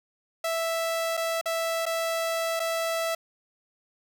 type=tone with dropouts; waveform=sawtooth; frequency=659.3 Hz; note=E5; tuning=in tune; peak=-22 dBFS; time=0.44-3.15 s; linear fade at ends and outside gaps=5 ms; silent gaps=1.17-1.174 / 1.413-1.457 / 1.856-1.863 / 2.596-2.6 s; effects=none